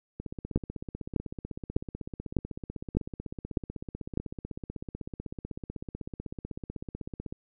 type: two click trains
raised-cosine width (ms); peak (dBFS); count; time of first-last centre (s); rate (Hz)
3; -11 / -24; 7 / 115; 0.56-4.174 / 0.2-7.325; 1.66 / 16
effects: none